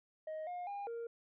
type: tone with pitch steps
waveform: sine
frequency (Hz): 626 / 713 / 807 / 465.5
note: D#5 / F5 / G#5 / A#4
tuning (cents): +10 / +36 / -50 / -2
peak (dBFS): -37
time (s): 0.27-1.07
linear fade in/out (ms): 5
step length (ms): 200
effects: tanh soft clip ceiling -39 dBFS